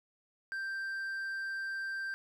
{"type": "tone with hard clipping", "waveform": "sine", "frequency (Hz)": 1572, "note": "G6", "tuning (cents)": 4, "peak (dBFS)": -36, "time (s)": [0.52, 2.14], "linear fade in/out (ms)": 0, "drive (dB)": 3, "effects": []}